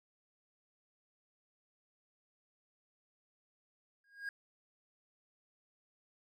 triangle tone with exponential growth, 1630 Hz, G#6, 33 cents flat, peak -33 dBFS, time 4.04-4.29 s, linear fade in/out 2 ms, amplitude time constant 54 ms, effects none

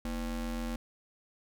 square ring-modulated tone, 138.8 Hz, C#3, 3 cents sharp, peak -31 dBFS, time 0.05-0.76 s, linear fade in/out 2 ms, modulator 95 Hz, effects none

